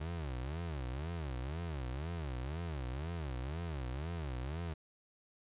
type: tone with vibrato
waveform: 30% pulse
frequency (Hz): 73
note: D2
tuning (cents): -10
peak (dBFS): -35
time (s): 0-4.74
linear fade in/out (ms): 10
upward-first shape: sine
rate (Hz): 2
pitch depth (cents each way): 290
effects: resampled to 8000 Hz